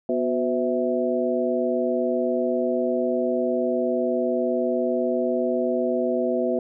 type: tone cluster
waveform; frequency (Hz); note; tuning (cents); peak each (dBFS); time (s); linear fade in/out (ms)
sine; 245.6 / 365.9 / 506 / 654; B3 / F#4 / B4 / E5; -9 / -19 / +42 / -14; -26; 0.09-6.59; 2
effects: none